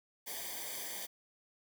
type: noise with comb filter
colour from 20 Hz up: white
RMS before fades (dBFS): -42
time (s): 0.26-1.07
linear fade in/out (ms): 20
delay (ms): 0.74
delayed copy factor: -0.9
effects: none